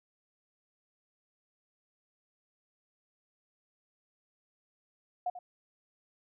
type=tone with echo; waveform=sine; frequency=720 Hz; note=F#5; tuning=47 cents flat; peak=-29 dBFS; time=5.26-5.3 s; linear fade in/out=5 ms; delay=90 ms; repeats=1; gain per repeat=-12 dB; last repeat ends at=5.39 s; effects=none